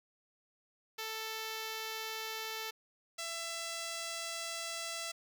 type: tone pair in turn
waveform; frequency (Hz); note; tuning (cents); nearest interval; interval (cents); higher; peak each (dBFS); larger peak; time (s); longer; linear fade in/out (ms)
5% pulse; 441.5 / 668.3; A4 / E5; +6 / +24; perfect fifth; 718; second; -27; neither; 0.98-2.71 / 3.18-5.12; second; 10
effects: none